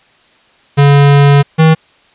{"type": "tone pair in turn", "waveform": "square", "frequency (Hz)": [142.1, 159.54], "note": ["C#3", "D#3"], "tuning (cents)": [43, 44], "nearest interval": "major second", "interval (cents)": 201, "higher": "second", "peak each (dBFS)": -4, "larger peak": "neither", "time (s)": [[0.77, 1.43], [1.58, 1.75]], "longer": "first", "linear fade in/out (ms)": 20, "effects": ["white hiss -48 dBFS RMS until 2.14 s", "resampled to 8000 Hz"]}